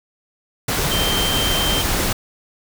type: tone in noise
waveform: sine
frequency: 3136 Hz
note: G7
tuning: in tune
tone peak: -21 dBFS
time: 0.91-1.82 s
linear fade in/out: 5 ms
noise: pink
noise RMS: -20 dBFS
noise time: 0.68-2.13 s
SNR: -4 dB
effects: none